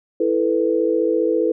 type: chord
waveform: sine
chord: E suspended fourth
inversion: none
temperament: just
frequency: 329.6 / 439.5 / 494.4 Hz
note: E4 / A4 / B4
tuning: 0 / -2 / +2 cents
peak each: -20 dBFS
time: 0.2-1.52 s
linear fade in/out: 5 ms
effects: none

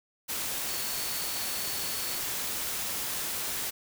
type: tone in noise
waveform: sine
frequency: 4435 Hz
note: C#8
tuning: in tune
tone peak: -41 dBFS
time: 0.67-2.2 s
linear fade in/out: 20 ms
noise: white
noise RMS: -33 dBFS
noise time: 0.28-3.71 s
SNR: -11 dB
effects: none

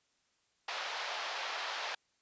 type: band-pass noise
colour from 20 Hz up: pink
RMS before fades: -39 dBFS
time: 0.68-1.95 s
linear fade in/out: 5 ms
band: 650 to 4900 Hz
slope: 24 dB/octave
effects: white hiss -75 dBFS RMS until 2.21 s + resampled to 16000 Hz

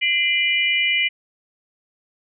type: tone cluster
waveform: sine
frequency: 2056 / 2386 / 2948 Hz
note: C7 / D7 / F#7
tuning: -31 / +27 / -7 cents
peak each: -21 dBFS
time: 0.01-1.09 s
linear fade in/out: 20 ms
effects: none

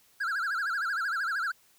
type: tone with vibrato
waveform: triangle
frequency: 1483 Hz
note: F#6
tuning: 4 cents sharp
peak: -26 dBFS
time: 0.2-1.52 s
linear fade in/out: 10 ms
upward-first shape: sine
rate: 13 Hz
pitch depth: 200 cents each way
effects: white hiss -63 dBFS RMS until 1.78 s

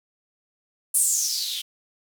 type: noise with band-pass filter sweep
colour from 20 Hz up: violet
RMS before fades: -24 dBFS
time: 0.94-1.62 s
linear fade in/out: 10 ms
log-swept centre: 9700 to 3100 Hz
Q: 6.4
effects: none

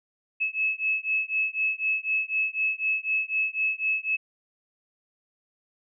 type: beating tone pair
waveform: sine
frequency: 2589 / 2593 Hz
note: E7 / E7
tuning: -32 / -29 cents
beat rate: 4 Hz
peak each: -27 dBFS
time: 0.4-4.17 s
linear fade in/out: 20 ms
effects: none

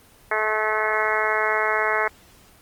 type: harmonic tone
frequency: 215.9 Hz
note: A3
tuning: 33 cents flat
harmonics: 2 / 3 / 4 / 5 / 6 / 7 / 8 / 9 / 10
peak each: -28 / -28 / -28 / -28 / -28 / -28 / -28 / -28 / -28 dBFS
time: 0.31-2.08 s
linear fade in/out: 5 ms
effects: pink hiss -52 dBFS RMS until 2.61 s + Opus 24 kbps

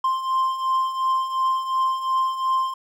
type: beating tone pair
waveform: triangle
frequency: 1046.5 / 1049.3 Hz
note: C6 / C6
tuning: 0 / +5 cents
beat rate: 2.8 Hz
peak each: -25 / -19 dBFS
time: 0.04-2.74 s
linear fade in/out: 5 ms
effects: none

